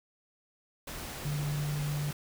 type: tone in noise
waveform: sine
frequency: 146.83 Hz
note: D3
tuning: in tune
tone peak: -30 dBFS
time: 1.25-2.11 s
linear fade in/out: 5 ms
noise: pink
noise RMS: -41 dBFS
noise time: 0.87-2.13 s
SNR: +8 dB
effects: none